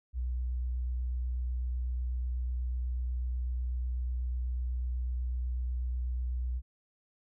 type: tone with vibrato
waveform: sine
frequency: 61.74 Hz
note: B1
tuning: in tune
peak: -30 dBFS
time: 0.13-6.62 s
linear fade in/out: 50 ms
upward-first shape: triangle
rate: 8.1 Hz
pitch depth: 15 cents each way
effects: none